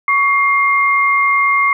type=tone pair together; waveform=sine; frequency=1122.5 / 2119 Hz; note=C#6 / C7; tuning=+21 / +21 cents; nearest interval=major seventh; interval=1100 cents; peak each=-13 dBFS; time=0.08-1.73 s; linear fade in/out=2 ms; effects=none